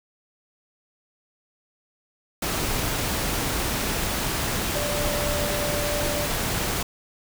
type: tone in noise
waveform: sine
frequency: 587 Hz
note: D5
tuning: 1 cent flat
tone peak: -28 dBFS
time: 4.75-6.27 s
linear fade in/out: 5 ms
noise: pink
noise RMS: -26 dBFS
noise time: 2.42-6.83 s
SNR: -5 dB
effects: none